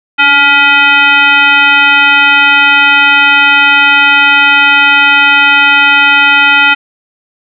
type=tone with frequency modulation; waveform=sine; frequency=1970 Hz; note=B6; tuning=5 cents flat; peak=-3 dBFS; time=0.18-6.75 s; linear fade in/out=20 ms; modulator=560 Hz; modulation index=1.8; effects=none